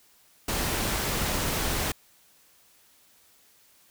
pink noise, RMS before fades -28 dBFS, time 0.48-1.92 s, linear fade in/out 5 ms, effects white hiss -60 dBFS RMS until 3.9 s

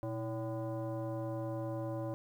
sine tone with frequency modulation, 120 Hz, B2, 49 cents flat, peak -35 dBFS, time 0.03-2.14 s, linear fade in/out 0 ms, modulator 445 Hz, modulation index 1.3, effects 11-bit

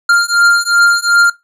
square beating tone pair, 1396.9 / 1399.6 Hz, F6 / F6, 0 / +3 cents, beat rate 2.7 Hz, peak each -12 dBFS, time 0.09-1.3 s, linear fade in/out 5 ms, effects noise-tail reverb RT60 0.2 s tail -19 dB re dry + low-pass 9000 Hz 12 dB/octave

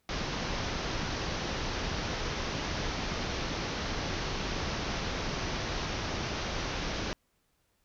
pink low-pass noise, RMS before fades -34 dBFS, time 0.09-7.13 s, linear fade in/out 0 ms, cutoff 6200 Hz, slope 96 dB/octave, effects pink hiss -74 dBFS RMS until 7.84 s

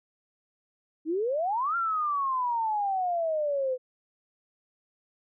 sine exponential two-way sweep, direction up then down, 300 to 1396.9 to 501 Hz, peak -25 dBFS, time 1.05-3.78 s, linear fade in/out 50 ms, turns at 1.76 s, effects none

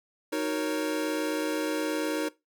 square chord, D# minor seventh, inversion none, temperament equal, 311.1 / 370 / 466.2 / 554.4 Hz, D#4 / F#4 / A#4 / C#5, 0 / 0 / 0 / 0 cents, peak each -31 / -37 / -34 / -35 dBFS, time 0.32-2.29 s, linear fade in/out 10 ms, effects noise-tail reverb RT60 0.2 s tail -19 dB re dry

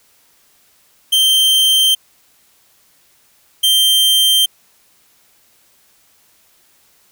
45% pulse tone pair in turn, 3136 / 3150 Hz, G7 / G7, 0 / +8 cents, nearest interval unison, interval 8 cents, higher second, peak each -9 dBFS, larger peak neither, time 1.12-1.95 / 3.63-4.46 s, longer neither, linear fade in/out 10 ms, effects white hiss -54 dBFS RMS until 7.11 s

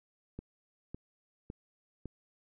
click train, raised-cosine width 3 ms, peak -28 dBFS, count 4, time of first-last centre 0.39-2.057 s, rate 1.8 Hz, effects none

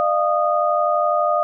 sine tone cluster, 602 / 694 / 1234 Hz, D5 / F5 / D#6, +43 / -11 / -15 cents, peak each -20 dBFS, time 0-1.43 s, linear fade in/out 0 ms, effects none

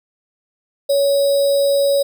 sine tone with sample-and-hold, 560 Hz, C#5, 18 cents sharp, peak -12 dBFS, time 0.89-2.03 s, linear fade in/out 10 ms, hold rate 4410 Hz, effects none

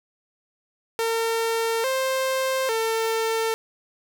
sawtooth tone with pitch steps, 454.9 / 526 / 449.3 Hz, A#4 / C5 / A4, -42 / +9 / +36 cents, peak -18 dBFS, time 0.99-3.54 s, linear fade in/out 0 ms, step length 850 ms, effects none

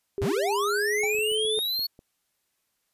sine tone with pitch glide, 397.3 to 433.3 Hz, G4 to A4, +23 to -27 cents, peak -26 dBFS, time 0.18-1.59 s, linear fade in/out 0 ms, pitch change +150 cents, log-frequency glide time 0.32-1.37 s
square linear sweep, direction up, 49.86 to 4423 Hz, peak -26 dBFS, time 0.21-1.87 s, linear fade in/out 10 ms
square tone with exponential decay, 796 Hz, G5, 26 cents sharp, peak -30 dBFS, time 1.03-1.19 s, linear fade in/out 5 ms, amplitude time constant 34 ms
clicks, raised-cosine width 2 ms, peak -35 dBFS, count 8, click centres 1.038 / 1.149 / 1.187 / 1.317 / 1.451 / 1.577 / 1.793 / 1.991 s
effects white hiss -75 dBFS RMS until 2.93 s + resampled to 32000 Hz

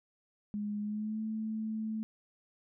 sine tone with pitch glide, 207.7 to 218.8 Hz, G#3 to A3, 0 to -9 cents, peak -33 dBFS, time 0.54-2.03 s, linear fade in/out 0 ms, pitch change +91 cents, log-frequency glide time 0.81-1.21 s, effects none

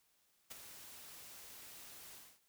white noise with ADSR envelope, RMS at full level -45 dBFS, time 0.5-2.4 s, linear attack 17 ms, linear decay 11 ms, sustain -9 dB, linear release 260 ms, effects white hiss -75 dBFS RMS until 2.48 s

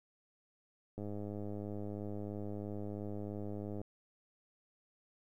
click train, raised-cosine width 2 ms, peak -30 dBFS, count 293, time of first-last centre 0.98-3.815 s, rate 103 Hz, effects 12-bit

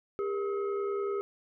sine tone with frequency modulation, 401.8 Hz, G4, 43 cents sharp, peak -29 dBFS, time 0.19-1.21 s, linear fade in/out 0 ms, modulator 874 Hz, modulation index 0.63, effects none

